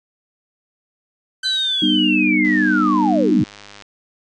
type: tone with exponential decay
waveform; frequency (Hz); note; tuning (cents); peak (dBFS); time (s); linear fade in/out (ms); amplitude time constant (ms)
sawtooth; 1540; G6; -31; -20; 1.43-2.54; 5; 240
type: linear sweep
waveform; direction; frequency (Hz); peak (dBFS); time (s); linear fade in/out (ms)
sine; down; 4064 to 82.41; -17; 1.44-3.44; 20
type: chord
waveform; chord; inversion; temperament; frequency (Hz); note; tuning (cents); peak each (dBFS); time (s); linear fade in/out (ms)
sine; G augmented; none; just; 196 / 245 / 306.2; G3 / B3 / D#4; 0 / -14 / -28; -21 / -20 / -17; 1.82-3.44; 5
type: click train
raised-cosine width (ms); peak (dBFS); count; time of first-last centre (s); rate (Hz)
0.2; -21; 141; 2.45-3.823; 102
effects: resampled to 22050 Hz